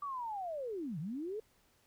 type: linear two-way sweep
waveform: sine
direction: down then up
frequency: 1174.7 to 139.6 to 450.8 Hz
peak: -37 dBFS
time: 0.02-1.4 s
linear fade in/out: 5 ms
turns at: 0.99 s
effects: pink hiss -70 dBFS RMS until 1.86 s